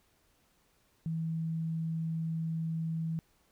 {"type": "tone", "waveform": "sine", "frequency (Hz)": 162.4, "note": "E3", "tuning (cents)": -26, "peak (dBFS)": -31, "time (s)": [1.06, 3.19], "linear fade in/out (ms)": 0, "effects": ["pink hiss -70 dBFS RMS until 3.51 s"]}